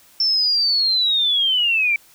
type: linear sweep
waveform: sine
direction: down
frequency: 5390 to 2300 Hz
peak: -15 dBFS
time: 0.2-1.96 s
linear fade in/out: 2 ms
effects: white hiss -51 dBFS RMS until 2.14 s